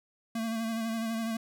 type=tone with vibrato; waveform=square; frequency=225.8 Hz; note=A3; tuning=45 cents sharp; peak=-31 dBFS; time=0.35-1.37 s; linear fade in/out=5 ms; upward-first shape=sine; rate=12 Hz; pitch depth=32 cents each way; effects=none